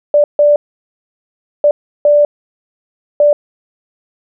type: tone bursts at uneven times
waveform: sine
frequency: 587.3 Hz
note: D5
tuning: in tune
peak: -5 dBFS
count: 5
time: 0.14-0.24 / 0.39-0.56 / 1.64-1.71 / 2.05-2.25 / 3.2-3.33 s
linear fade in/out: 2 ms
effects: none